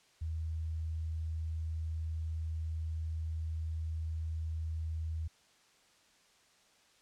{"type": "tone", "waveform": "sine", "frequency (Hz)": 80.1, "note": "E2", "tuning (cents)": -49, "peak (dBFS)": -34, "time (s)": [0.21, 5.28], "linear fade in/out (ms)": 10, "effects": ["white hiss -66 dBFS RMS until 7.01 s", "low-pass 7000 Hz 12 dB/octave"]}